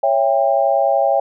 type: chord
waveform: sine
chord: C# diminished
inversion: none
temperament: just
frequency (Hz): 554.4 / 665.2 / 798.3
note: C#5 / E5 / G5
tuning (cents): 0 / +16 / +31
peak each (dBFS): -17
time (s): 0.03-1.2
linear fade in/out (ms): 5
effects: none